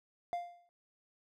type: tone with exponential decay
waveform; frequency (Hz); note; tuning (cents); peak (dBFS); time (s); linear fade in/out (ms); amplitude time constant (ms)
triangle; 698.5; F5; 0; -29; 0.33-0.69; 0; 77
effects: none